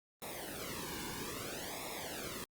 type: noise with flanger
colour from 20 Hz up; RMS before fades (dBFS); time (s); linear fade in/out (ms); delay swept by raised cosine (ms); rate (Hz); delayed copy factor
pink; -43; 0.22-2.44; 0; 0.65 to 1.57; 0.61; -0.95
effects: Opus 32 kbps